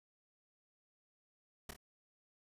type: noise with echo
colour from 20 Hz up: pink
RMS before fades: -43 dBFS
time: 1.69-1.71 s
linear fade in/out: 5 ms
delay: 27 ms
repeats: 2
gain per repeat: -6 dB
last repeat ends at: 1.764 s
effects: resampled to 32000 Hz